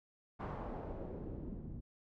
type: noise with low-pass filter sweep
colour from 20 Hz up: pink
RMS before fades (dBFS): -44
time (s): 0.39-1.81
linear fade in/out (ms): 20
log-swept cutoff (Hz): 1200 to 200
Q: 1.4
effects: none